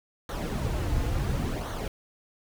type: noise with flanger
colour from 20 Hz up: brown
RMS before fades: -29 dBFS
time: 0.29-1.88 s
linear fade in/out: 2 ms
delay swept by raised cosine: 0.39 to 5.29 ms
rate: 0.71 Hz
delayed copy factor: -0.6
effects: none